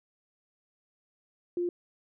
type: tone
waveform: sine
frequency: 350.8 Hz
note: F4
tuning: 8 cents sharp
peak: -27 dBFS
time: 1.57-1.69 s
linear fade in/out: 2 ms
effects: none